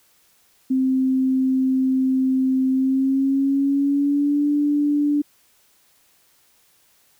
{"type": "tone with pitch glide", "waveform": "sine", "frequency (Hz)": [261.6, 291.9], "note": ["C4", "D4"], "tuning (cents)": [0, -10], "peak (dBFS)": -16, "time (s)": [0.7, 5.22], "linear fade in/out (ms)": 10, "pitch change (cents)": 190, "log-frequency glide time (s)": [2.7, 4.48], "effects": ["white hiss -59 dBFS RMS until 7.19 s"]}